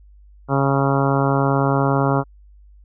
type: harmonic tone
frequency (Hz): 137.7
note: C#3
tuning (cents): -11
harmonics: 1 / 2 / 3 / 4 / 5 / 6 / 7 / 8 / 9 / 10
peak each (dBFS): -19 / -22 / -24 / -25 / -26 / -27 / -27 / -28 / -29 / -29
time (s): 0.48-2.24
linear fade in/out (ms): 50
effects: added 50 Hz sine -44 dBFS peak until 2.84 s